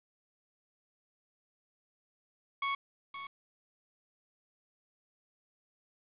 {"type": "tone with echo", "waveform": "25% pulse", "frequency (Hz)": 1108.7, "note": "C#6", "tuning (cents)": 0, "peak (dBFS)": -27, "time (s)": [2.62, 2.75], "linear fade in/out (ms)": 5, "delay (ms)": 520, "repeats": 1, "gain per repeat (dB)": -10, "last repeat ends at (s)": 3.27, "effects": ["resampled to 8000 Hz", "9-bit"]}